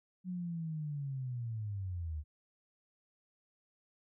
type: linear sweep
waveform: sine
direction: down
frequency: 185 to 72.8 Hz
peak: -36 dBFS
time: 0.24-2.24 s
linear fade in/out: 50 ms
effects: none